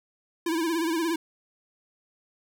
square tone with vibrato, 329.6 Hz, E4, in tune, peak -25 dBFS, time 0.46-1.16 s, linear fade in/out 5 ms, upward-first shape sine, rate 17 Hz, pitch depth 81 cents each way, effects none

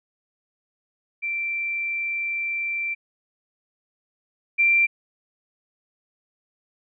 sine tone pair in turn, 2349 / 2360 Hz, D7 / D7, 0 / +8 cents, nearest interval unison, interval 8 cents, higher second, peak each -24 / -15 dBFS, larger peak second, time 1.22-2.95 / 4.58-4.87 s, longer first, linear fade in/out 20 ms, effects none

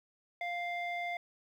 square tone with low-pass filter, 698.5 Hz, F5, in tune, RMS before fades -37 dBFS, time 0.41-1.17 s, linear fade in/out 2 ms, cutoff 2500 Hz, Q 3.9, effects 11-bit

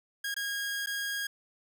sawtooth tone with dropouts, 1634 Hz, G#6, 29 cents flat, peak -28 dBFS, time 0.24-1.27 s, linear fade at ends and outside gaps 5 ms, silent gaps 0.343-0.364 / 0.861-0.87 s, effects none

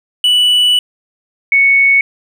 triangle / sine tone pair in turn, 2960 / 2217 Hz, F#7 / C#7, 0 / 0 cents, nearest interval perfect fourth, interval 500 cents, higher first, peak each -6 dBFS, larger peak neither, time 0.24-0.79 / 1.52-2.01 s, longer first, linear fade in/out 2 ms, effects none

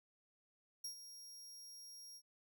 sawtooth tone with ADSR envelope, 5600 Hz, F8, 4 cents sharp, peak -39 dBFS, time 0.84-2.22 s, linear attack 6 ms, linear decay 99 ms, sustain -11 dB, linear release 58 ms, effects none

